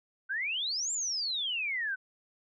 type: exponential two-way sweep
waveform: sine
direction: up then down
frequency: 1489 to 7470 to 1489 Hz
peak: -30 dBFS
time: 0.29-1.96 s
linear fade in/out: 20 ms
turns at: 0.92 s
effects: none